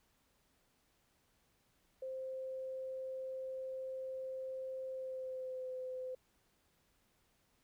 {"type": "tone with pitch glide", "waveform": "sine", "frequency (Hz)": [523.3, 512.2], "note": ["C5", "C5"], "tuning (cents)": [0, -37], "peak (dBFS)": -40, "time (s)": [2.02, 6.15], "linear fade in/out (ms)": 5, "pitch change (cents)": -37, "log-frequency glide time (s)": [4.9, 5.7], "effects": ["pink hiss -75 dBFS RMS until 7.63 s"]}